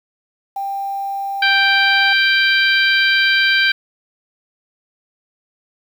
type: tone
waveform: sine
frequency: 790 Hz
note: G5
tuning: 13 cents sharp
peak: -20 dBFS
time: 0.56-2.13 s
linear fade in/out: 5 ms
type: harmonic tone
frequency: 784 Hz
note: G5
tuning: in tune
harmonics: 2 / 3 / 4 / 5 / 6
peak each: -14 / -18 / -20 / -22 / -24 dBFS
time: 1.42-3.72 s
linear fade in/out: 5 ms
effects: 7-bit